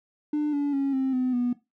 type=tone with pitch steps; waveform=triangle; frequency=298.4 / 286.7 / 275.5 / 264.8 / 254.4 / 244.5 Hz; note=D4 / D4 / C#4 / C4 / C4 / B3; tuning=+28 / -42 / -11 / +21 / -48 / -17 cents; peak=-19 dBFS; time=0.33-1.53 s; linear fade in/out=5 ms; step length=200 ms; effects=noise-tail reverb RT60 0.2 s tail -18 dB re dry + tanh soft clip ceiling -19 dBFS